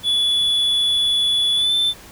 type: tone with pitch glide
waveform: triangle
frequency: 3427 to 3538 Hz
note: A7 to A7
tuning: -46 to +9 cents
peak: -14 dBFS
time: 0.03-1.94 s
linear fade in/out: 50 ms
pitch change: +55 cents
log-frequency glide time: 1.55-1.73 s
effects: pink hiss -42 dBFS RMS until 2.11 s

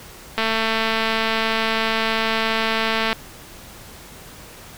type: click train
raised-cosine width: 0.3 ms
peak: -5 dBFS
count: 614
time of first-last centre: 0.38-3.129 s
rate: 223 Hz
effects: pink hiss -41 dBFS RMS until 4.77 s

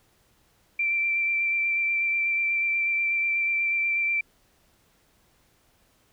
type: tone with vibrato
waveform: sine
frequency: 2349 Hz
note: D7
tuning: in tune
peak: -22 dBFS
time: 0.79-4.21 s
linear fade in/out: 5 ms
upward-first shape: sine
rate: 8.2 Hz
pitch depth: 14 cents each way
effects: pink hiss -64 dBFS RMS until 6.12 s

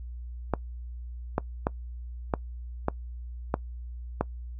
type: clicks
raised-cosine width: 1 ms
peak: -10 dBFS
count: 7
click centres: 0.537 / 1.381 / 1.669 / 2.338 / 2.884 / 3.541 / 4.21 s
effects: noise-tail reverb RT60 0.1 s tail -22 dB re dry + added 60 Hz sine -36 dBFS peak until 4.59 s

